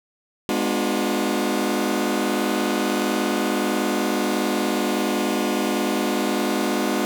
sawtooth chord, G# diminished seventh, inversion none, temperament just, 207.7 / 249.2 / 299 / 358.8 Hz, G#3 / B3 / D4 / F4, 0 / +16 / +31 / +47 cents, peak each -22 dBFS, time 0.49-7.05 s, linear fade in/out 0 ms, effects none

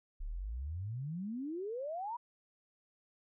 sine exponential sweep, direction up, 32.7 to 987.8 Hz, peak -37 dBFS, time 0.2-2.17 s, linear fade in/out 10 ms, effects none

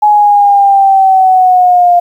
sine linear sweep, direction down, 843 to 698.5 Hz, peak -3 dBFS, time 0.02-2 s, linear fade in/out 10 ms, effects 7-bit

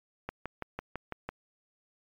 click train, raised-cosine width 0.5 ms, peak -20 dBFS, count 7, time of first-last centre 0.29-1.29 s, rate 6 Hz, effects MP3 96 kbps

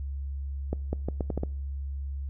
accelerating click train, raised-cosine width 2 ms, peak -16 dBFS, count 7, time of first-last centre 0.73-1.434 s, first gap 200 ms, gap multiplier 0.78, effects noise-tail reverb RT60 0.6 s tail -24 dB re dry + added 69 Hz sine -31 dBFS peak until 2.29 s

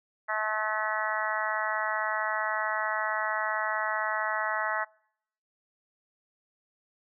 harmonic tone, 215.5 Hz, A3, 36 cents flat, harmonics 3 / 4 / 5 / 6 / 7 / 8 / 9, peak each -35 / -35 / -35 / -35 / -35 / -35 / -35 dBFS, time 0.28-4.85 s, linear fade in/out 20 ms, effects noise-tail reverb RT60 0.7 s tail -25 dB re dry

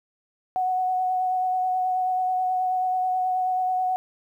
sine tone with vibrato, 740 Hz, F#5, in tune, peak -21 dBFS, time 0.56-3.96 s, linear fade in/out 0 ms, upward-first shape sine, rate 9.3 Hz, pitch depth 15 cents each way, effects 10-bit

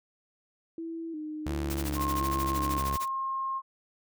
sine tone with vibrato, 317.8 Hz, D#4, 37 cents sharp, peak -34 dBFS, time 0.78-2.78 s, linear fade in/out 2 ms, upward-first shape square, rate 1.4 Hz, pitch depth 62 cents each way
sawtooth tone with pitch glide, 73.1 to 68.6 Hz, D2 to C#2, -7 to -17 cents, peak -27 dBFS, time 1.46-2.97 s, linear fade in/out 5 ms, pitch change -110 cents, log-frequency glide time 1.56-2.2 s
white noise with tremolo, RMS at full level -37 dBFS, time 1.7-3.08 s, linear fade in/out 2 ms, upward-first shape sine, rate 13 Hz, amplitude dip 100%
sine tone, 1069 Hz, C6, 37 cents sharp, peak -29 dBFS, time 1.95-3.62 s, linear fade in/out 50 ms
effects none

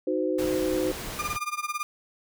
sine chord, C diminished, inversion first, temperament equal with one note detuned, 311.1 / 370 / 513.4 Hz, Eb4 / Gb4 / C5, 0 / 0 / -33 cents, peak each -28 dBFS, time 0.07-0.92 s, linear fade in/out 5 ms
pink noise, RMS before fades -36 dBFS, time 0.38-1.37 s, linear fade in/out 10 ms
30% pulse tone with tremolo, 1205 Hz, D6, 44 cents sharp, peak -23 dBFS, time 1.19-1.83 s, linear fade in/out 0 ms, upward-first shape sine, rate 18 Hz, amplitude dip 90%
effects none

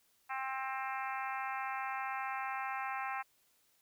harmonic tone, 264.8 Hz, C4, 21 cents sharp, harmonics 3 / 4 / 5 / 6 / 7 / 8 / 9 / 10, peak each -40 / -42 / -44 / -46 / -47 / -48 / -49 / -50 dBFS, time 0.29-3.23 s, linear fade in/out 20 ms, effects white hiss -72 dBFS RMS until 3.81 s

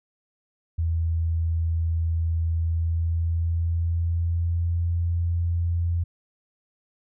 sine tone with pitch glide, 82.41 to 85.41 Hz, E2 to F2, 0 to -38 cents, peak -21 dBFS, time 0.78-6.04 s, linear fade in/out 10 ms, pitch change +62 cents, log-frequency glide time 2.56-4.91 s, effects none

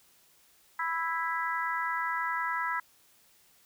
harmonic tone, 329.6 Hz, E4, in tune, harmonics 3 / 4 / 5 / 6, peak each -33 / -34 / -35 / -36 dBFS, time 0.79-2.8 s, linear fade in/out 5 ms, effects white hiss -63 dBFS RMS until 3.65 s

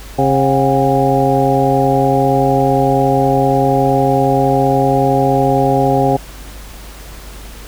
harmonic tone with a mistuned harmonic, 135 Hz, C#3, 45 cents flat, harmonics 1 / 2 / 3 / 4 / 5 / 6, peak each -17 / -17 / -17 / -17 / -17 / -17 dBFS, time 0.18-6.17 s, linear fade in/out 10 ms, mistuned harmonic 5, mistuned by +110 cents, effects added 50 Hz sine -32 dBFS peak until 7.67 s + pink hiss -36 dBFS RMS until 7.67 s

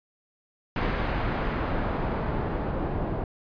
pink noise with low-pass filter sweep, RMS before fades -28 dBFS, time 0.76-3.24 s, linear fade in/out 2 ms, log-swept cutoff 2100 to 750 Hz, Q 0.81, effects resampled to 11025 Hz

